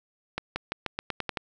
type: accelerating click train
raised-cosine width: 0.3 ms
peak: -13 dBFS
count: 9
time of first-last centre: 0.38-1.372 s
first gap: 180 ms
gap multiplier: 0.89
effects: none